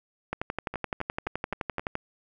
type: two click trains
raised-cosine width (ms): 0.5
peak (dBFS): -20 / -14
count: 5 / 20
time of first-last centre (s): 0.74-1.795 / 0.33-1.954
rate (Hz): 3.79 / 11.7
effects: none